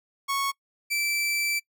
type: tone pair in turn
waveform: sawtooth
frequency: 1105 / 2330 Hz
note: C#6 / D7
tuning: -6 / -14 cents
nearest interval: octave + minor second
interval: 1292 cents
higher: second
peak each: -21 dBFS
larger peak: neither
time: 0.28-0.52 / 0.9-1.6 s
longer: second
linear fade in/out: 20 ms
effects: noise-tail reverb RT60 0.1 s tail -25 dB re dry